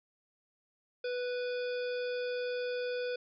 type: harmonic tone with a mistuned harmonic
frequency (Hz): 493.9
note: B4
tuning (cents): 0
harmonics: 1 / 3 / 5 / 7 / 9 / 10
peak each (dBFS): -33 / -43 / -47 / -50 / -52 / -53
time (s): 1.04-3.16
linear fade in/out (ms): 5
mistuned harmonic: 9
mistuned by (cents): +23
effects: none